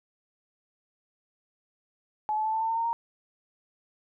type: tone with pitch steps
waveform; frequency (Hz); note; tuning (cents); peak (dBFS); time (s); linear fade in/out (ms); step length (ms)
sine; 854 / 864.4 / 875 / 885.6 / 896.5 / 907.4 / 918.5 / 929.7; G#5 / A5 / A5 / A5 / A5 / A#5 / A#5 / A#5; +48 / -31 / -10 / +11 / +32 / -47 / -26 / -5; -25; 2.29-2.93; 0; 80
effects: none